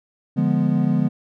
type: chord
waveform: triangle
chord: D diminished seventh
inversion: none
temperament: equal with one note detuned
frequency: 147.51 / 174.61 / 207.7 / 246.9 Hz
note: D3 / F3 / Ab3 / Cb4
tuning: +8 / 0 / 0 / 0 cents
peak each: -20 dBFS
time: 0.36-1.09 s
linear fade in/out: 20 ms
effects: none